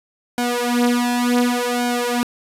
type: tone with flanger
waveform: sawtooth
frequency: 243.1 Hz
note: B3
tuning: 27 cents flat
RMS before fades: -19 dBFS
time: 0.38-2.23 s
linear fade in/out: 0 ms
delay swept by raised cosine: 1.3 to 5.3 ms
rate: 0.68 Hz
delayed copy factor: +1
effects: resampled to 32000 Hz + 7-bit

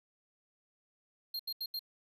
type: tone bursts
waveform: square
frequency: 4213 Hz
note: C8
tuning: 11 cents sharp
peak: -36 dBFS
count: 4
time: 1.34-1.793 s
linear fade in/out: 5 ms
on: 54 ms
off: 79 ms
effects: none

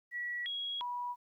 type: tone with pitch steps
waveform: sine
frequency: 1935 / 3311 / 975 Hz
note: B6 / G#7 / B5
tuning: -36 / -6 / -23 cents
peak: -35 dBFS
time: 0.11-1.16 s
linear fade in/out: 50 ms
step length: 350 ms
effects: 12-bit

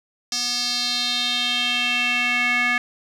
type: tone with band-pass filter sweep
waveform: square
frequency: 244 Hz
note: B3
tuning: 21 cents flat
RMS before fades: -22 dBFS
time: 0.32-2.78 s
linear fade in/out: 2 ms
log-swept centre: 5300 to 2000 Hz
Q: 4.2
effects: none

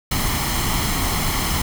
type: noise with comb filter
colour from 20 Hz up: pink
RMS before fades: -21 dBFS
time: 0.11-1.62 s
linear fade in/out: 5 ms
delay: 0.96 ms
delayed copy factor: +0.55
effects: none

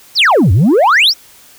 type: exponential two-way sweep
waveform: sine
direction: down then up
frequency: 5920 to 83.2 to 5920 Hz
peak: -3 dBFS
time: 0.15-1.14 s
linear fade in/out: 50 ms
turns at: 0.52 s
effects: tanh soft clip ceiling -5 dBFS + white hiss -42 dBFS RMS until 1.58 s

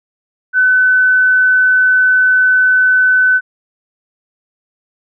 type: tone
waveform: sine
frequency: 1509 Hz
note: F#6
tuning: 34 cents sharp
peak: -7 dBFS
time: 0.53-3.41 s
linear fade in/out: 50 ms
effects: none

